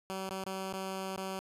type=tone with dropouts; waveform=10% pulse; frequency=190.8 Hz; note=G3; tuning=47 cents flat; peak=-28 dBFS; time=0.1-1.39 s; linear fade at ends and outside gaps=0 ms; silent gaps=0.293-0.309 / 0.44-0.464 / 0.728-0.736 / 1.163-1.176 s; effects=resampled to 32000 Hz